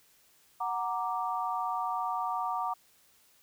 sine chord, Gb augmented, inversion none, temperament equal, 740 / 932.3 / 1174.7 Hz, Gb5 / Bb5 / D6, 0 / 0 / 0 cents, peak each -34 dBFS, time 0.6-2.74 s, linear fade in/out 10 ms, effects white hiss -64 dBFS RMS until 3.42 s

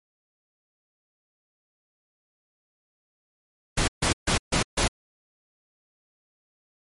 pink noise bursts, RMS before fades -22 dBFS, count 5, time 3.77-4.88 s, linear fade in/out 10 ms, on 110 ms, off 140 ms, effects low-pass 11000 Hz 12 dB/octave + MP3 48 kbps

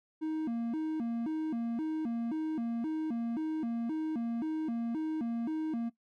triangle tone with vibrato, 270.2 Hz, C#4, 44 cents flat, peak -29 dBFS, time 0.21-5.9 s, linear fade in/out 20 ms, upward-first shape square, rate 1.9 Hz, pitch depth 260 cents each way, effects noise-tail reverb RT60 0.1 s tail -17 dB re dry

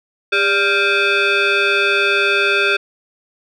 sine tone with frequency modulation, 587 Hz, D5, 1 cent flat, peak -11 dBFS, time 0.32-2.77 s, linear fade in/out 10 ms, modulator 989 Hz, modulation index 2.8, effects tanh soft clip ceiling -9 dBFS

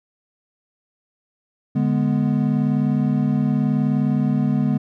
triangle chord, G# diminished, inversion second, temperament equal, 146.83 / 207.7 / 246.9 Hz, D3 / G#3 / B3, 0 / 0 / 0 cents, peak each -19 dBFS, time 1.75-4.78 s, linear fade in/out 10 ms, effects none

